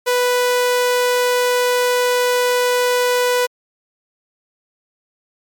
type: tone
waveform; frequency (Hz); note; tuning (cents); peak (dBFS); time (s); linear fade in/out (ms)
sawtooth; 493.9; B4; 0; -10; 0.06-3.47; 20
effects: MP3 96 kbps